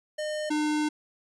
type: tone pair in turn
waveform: square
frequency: 609 / 302.3 Hz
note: D#5 / D#4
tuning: -37 / -50 cents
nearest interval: octave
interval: 1213 cents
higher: first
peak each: -30 / -25 dBFS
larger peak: second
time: 0.18-0.5 / 0.5-0.89 s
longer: second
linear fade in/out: 10 ms
effects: resampled to 22050 Hz